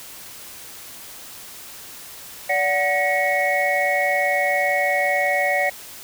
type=tone cluster; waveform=sine; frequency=577 / 739 / 1907 / 2209 Hz; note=D5 / F#5 / A#6 / C#7; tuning=-31 / -2 / +39 / -7 cents; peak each=-23 dBFS; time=2.49-5.7 s; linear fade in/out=10 ms; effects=white hiss -39 dBFS RMS until 6.03 s